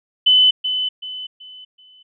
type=tone with echo; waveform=sine; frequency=3018 Hz; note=F#7; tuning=34 cents sharp; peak=-9 dBFS; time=0.26-0.51 s; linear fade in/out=10 ms; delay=380 ms; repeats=4; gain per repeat=-9 dB; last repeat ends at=2.03 s; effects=none